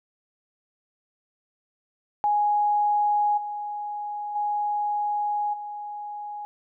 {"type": "tone with level steps", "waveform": "sine", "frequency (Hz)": 830.6, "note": "G#5", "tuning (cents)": 0, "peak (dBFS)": [-19, -29, -23, -32], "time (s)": [2.24, 6.45], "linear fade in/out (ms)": 0, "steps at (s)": [3.37, 4.35, 5.53], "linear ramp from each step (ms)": 10, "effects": []}